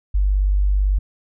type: tone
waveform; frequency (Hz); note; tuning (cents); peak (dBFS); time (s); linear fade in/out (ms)
sine; 49; G1; 0; -14; 0.14-0.99; 10
effects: none